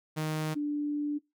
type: tone pair in turn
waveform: sawtooth / sine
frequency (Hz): 155.56 / 293.7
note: D#3 / D4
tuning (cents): 0 / 0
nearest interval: major seventh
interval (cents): 1100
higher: second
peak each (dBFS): -26 / -28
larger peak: first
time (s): 0.16-0.55 / 0.55-1.19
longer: second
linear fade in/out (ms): 20
effects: noise-tail reverb RT60 0.2 s tail -22 dB re dry